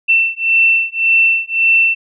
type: beating tone pair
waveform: sine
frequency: 2684 / 2685.8 Hz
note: E7 / E7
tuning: +31 / +32 cents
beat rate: 1.8 Hz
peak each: -13 dBFS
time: 0.08-1.95 s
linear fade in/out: 20 ms
effects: none